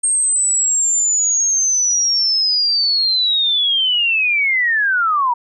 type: linear sweep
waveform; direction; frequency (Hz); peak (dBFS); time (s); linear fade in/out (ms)
sine; down; 8550 to 932.3; -13; 0.03-5.34; 10
effects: none